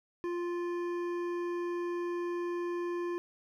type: tone with hard clipping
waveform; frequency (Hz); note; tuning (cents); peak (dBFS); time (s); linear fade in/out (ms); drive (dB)
sine; 348.7; F4; -3; -34; 0.24-3.18; 0; 11
effects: none